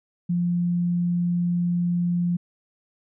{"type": "tone", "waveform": "sine", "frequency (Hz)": 174.61, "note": "F3", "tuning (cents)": 0, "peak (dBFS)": -20, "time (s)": [0.29, 2.37], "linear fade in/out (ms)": 10, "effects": []}